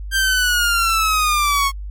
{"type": "linear sweep", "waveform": "sawtooth", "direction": "down", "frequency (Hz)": [1586, 1091], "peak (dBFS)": -11, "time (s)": [0.11, 1.72], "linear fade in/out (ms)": 50, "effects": ["added 50 Hz sine -26 dBFS peak until 1.9 s", "MP3 64 kbps"]}